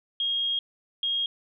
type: tone pair in turn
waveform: sine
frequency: 3257 / 3257 Hz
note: G#7 / G#7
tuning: -34 / -34 cents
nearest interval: unison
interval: 0 cents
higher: neither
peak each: -24 dBFS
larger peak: neither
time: 0.2-0.59 / 1.03-1.26 s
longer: first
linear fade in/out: 2 ms
effects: none